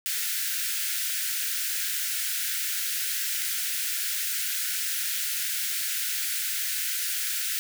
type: high-pass noise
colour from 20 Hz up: white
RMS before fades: -29 dBFS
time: 0.06-7.59 s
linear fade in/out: 0 ms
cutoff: 1400 Hz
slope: 96 dB/octave
effects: none